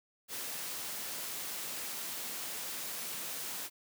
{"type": "high-pass noise", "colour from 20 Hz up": "white", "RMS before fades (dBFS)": -40, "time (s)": [0.28, 3.7], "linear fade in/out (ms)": 50, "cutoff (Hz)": 140, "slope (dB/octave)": 12, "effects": []}